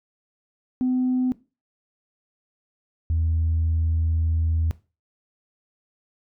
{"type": "tone pair in turn", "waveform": "sine", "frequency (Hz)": [254, 81.19], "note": ["B3", "E2"], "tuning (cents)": [49, -26], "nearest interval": "octave + minor sixth", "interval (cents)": 1975, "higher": "first", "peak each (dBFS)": [-18, -18], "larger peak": "neither", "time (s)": [[0.81, 1.32], [3.1, 4.71]], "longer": "second", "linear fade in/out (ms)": 0, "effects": ["noise-tail reverb RT60 0.3 s tail -19 dB re dry", "tanh soft clip ceiling -16 dBFS"]}